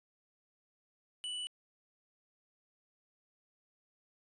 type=tone with hard clipping; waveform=sine; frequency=2965 Hz; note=F#7; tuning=3 cents sharp; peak=-39 dBFS; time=1.24-1.47 s; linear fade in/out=0 ms; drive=10 dB; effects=resampled to 24000 Hz